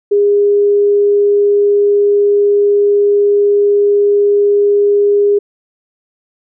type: tone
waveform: sine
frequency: 408 Hz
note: G#4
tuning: 31 cents flat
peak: -7 dBFS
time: 0.11-5.39 s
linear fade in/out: 10 ms
effects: none